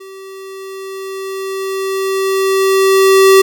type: tone with level ramp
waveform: square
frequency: 385.5 Hz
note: G4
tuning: 29 cents flat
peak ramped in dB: -32 to -4 dBFS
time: 0-3.42 s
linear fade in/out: 10 ms
effects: none